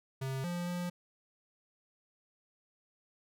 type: tone with pitch steps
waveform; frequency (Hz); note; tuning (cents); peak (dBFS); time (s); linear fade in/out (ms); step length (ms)
square; 133.3 / 175 / 176.5; C3 / F3 / F3; +33 / +4 / +19; -35; 0.21-0.9; 10; 230
effects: none